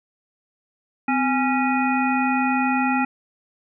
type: harmonic tone with a mistuned harmonic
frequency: 275.2 Hz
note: C#4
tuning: 12 cents flat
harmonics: 1 / 3 / 5 / 7 / 9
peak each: -21 / -23 / -27 / -31 / -27 dBFS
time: 1.08-3.05 s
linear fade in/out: 5 ms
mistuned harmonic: 1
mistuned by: -120 cents
effects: none